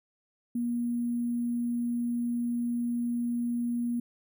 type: tone with sample-and-hold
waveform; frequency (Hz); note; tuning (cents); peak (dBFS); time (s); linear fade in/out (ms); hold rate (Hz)
sine; 238.7; A#3; +41; -27; 0.55-4; 5; 11025
effects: none